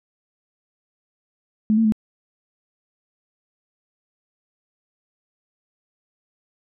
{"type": "tone with pitch steps", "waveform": "sine", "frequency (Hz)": [215.2, 225, 216.1], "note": ["A3", "A3", "A3"], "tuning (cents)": [-38, 39, -31], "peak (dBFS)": -14, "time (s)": [1.7, 1.922], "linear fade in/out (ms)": 0, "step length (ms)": 74, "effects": []}